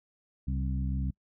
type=harmonic tone with a mistuned harmonic; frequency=66.6 Hz; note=C2; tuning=31 cents sharp; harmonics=1 / 2 / 3 / 4; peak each=-30 / -34 / -37 / -42 dBFS; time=0.47-1.11 s; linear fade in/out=10 ms; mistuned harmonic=3; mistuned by=-42 cents; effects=noise-tail reverb RT60 0.1 s tail -26 dB re dry